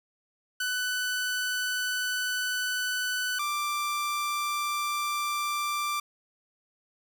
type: tone pair in turn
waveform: sawtooth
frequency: 1496 / 1178.8 Hz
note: F#6 / D6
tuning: +19 / +6 cents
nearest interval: major third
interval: 413 cents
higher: first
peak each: -24 dBFS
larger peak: neither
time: 0.6-3.39 / 3.39-6 s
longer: first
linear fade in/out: 5 ms
effects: none